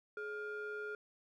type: ring-modulated tone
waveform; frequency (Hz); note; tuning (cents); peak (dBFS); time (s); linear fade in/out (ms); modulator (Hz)
triangle; 493.9; B4; 0; -35; 0.17-0.95; 2; 916
effects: none